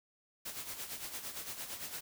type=noise with tremolo; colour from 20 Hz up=white; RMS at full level=-41 dBFS; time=0.45-2.01 s; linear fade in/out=10 ms; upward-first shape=sine; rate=8.8 Hz; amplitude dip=60%; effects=none